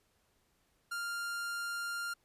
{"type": "tone", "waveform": "45% pulse", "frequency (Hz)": 1396.9, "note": "F6", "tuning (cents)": 0, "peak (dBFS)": -36, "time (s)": [0.91, 2.14], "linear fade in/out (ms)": 10, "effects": ["pink hiss -74 dBFS RMS until 2.24 s", "resampled to 32000 Hz"]}